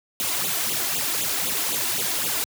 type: noise with flanger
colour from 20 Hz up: white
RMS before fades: -25 dBFS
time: 0.2-2.44 s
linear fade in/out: 0 ms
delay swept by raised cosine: 0.27 to 2.97 ms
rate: 3.9 Hz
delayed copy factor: +0.95
effects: high-pass 100 Hz 12 dB/octave